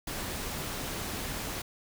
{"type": "noise", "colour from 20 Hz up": "pink", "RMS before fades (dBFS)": -36, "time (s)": [0.07, 1.62], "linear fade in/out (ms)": 5, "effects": []}